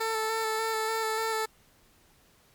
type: tone with vibrato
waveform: 15% pulse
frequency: 442.9 Hz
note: A4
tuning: 11 cents sharp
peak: -21 dBFS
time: 0-1.46 s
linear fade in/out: 10 ms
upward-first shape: square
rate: 3.4 Hz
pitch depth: 15 cents each way
effects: pink hiss -62 dBFS RMS until 2.54 s + MP3 96 kbps